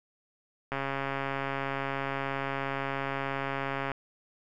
click train, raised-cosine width 0.5 ms, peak -17 dBFS, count 439, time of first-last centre 0.72-3.917 s, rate 137 Hz, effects none

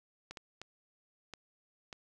clicks, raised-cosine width 0.2 ms, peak -27 dBFS, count 5, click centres 0.31 / 0.372 / 0.616 / 1.337 / 1.928 s, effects none

